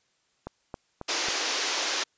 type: click train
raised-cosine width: 1 ms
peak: -21 dBFS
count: 4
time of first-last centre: 0.47-1.285 s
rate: 3.68 Hz
type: band-pass noise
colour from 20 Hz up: white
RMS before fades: -29 dBFS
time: 1.08-2.04 s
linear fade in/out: 10 ms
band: 290 to 6600 Hz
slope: 48 dB/octave
effects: white hiss -70 dBFS RMS until 2.17 s + resampled to 16000 Hz